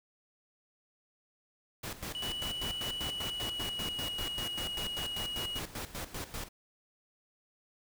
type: noise with tremolo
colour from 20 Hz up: pink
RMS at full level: -39 dBFS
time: 1.83-6.49 s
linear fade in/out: 10 ms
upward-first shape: square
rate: 5.1 Hz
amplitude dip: 75%
type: tone with pitch glide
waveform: triangle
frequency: 2946 to 2900 Hz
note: F#7 to F#7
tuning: -8 to -35 cents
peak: -34 dBFS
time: 2.15-5.59 s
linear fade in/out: 0 ms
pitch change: -27 cents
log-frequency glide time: 3.05-4.01 s
effects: none